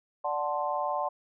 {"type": "chord", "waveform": "sine", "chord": "D dominant seventh", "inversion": "none", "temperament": "equal", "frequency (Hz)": [587.3, 740, 880, 1046.5], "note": ["D5", "F#5", "A5", "C6"], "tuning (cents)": [0, 0, 0, 0], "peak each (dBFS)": -33, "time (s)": [0.24, 1.09], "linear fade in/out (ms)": 10, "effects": []}